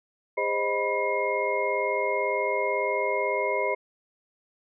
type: tone cluster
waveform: sine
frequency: 406.8 / 523 / 621 / 982 / 2141 Hz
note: G#4 / C5 / D#5 / B5 / C7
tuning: -36 / -1 / -3 / -10 / +39 cents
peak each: -30 dBFS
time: 0.37-3.75 s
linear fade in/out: 10 ms
effects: none